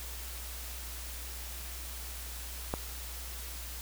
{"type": "click", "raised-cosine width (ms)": 1, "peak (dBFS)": -17, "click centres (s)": 2.739, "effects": ["added 60 Hz sine -42 dBFS peak until 3.81 s", "white hiss -44 dBFS RMS until 3.81 s"]}